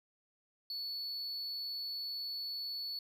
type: tone with amplitude modulation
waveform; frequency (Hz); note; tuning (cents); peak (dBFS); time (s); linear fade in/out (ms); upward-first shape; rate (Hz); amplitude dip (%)
triangle; 4431; C#8; -2; -35; 0.7-2.99; 2; sine; 220; 35
effects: none